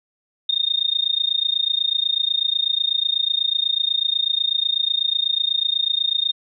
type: tone with amplitude modulation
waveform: sine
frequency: 3676 Hz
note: A#7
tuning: 25 cents flat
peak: -14 dBFS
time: 0.49-6.32 s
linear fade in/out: 5 ms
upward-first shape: sine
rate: 28.1 Hz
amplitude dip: 95%
effects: none